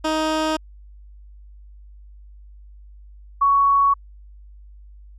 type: tone pair in turn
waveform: 15% pulse / sine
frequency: 313.3 / 1116.5 Hz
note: D#4 / C#6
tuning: +12 / +12 cents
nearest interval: octave + minor seventh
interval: 2200 cents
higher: second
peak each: -13 dBFS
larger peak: neither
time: 0.04-0.57 / 3.41-3.94 s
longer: neither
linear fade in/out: 10 ms
effects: added 50 Hz sine -41 dBFS peak until 5.18 s + low-pass 7000 Hz 12 dB/octave